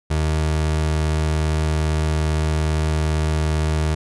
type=tone; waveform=30% pulse; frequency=77.6 Hz; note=D#2; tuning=4 cents flat; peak=-15 dBFS; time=0.1-3.95 s; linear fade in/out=10 ms; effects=resampled to 24000 Hz